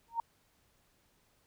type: tone with exponential growth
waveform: sine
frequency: 924 Hz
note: A#5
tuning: 16 cents flat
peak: -26 dBFS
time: 0.08-0.2 s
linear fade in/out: 2 ms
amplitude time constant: 24 ms
effects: pink hiss -71 dBFS RMS until 1.46 s